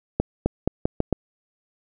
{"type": "accelerating click train", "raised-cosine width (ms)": 2, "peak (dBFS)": -6, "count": 6, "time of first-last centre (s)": [0.2, 1.127], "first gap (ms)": 260, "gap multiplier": 0.83, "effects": []}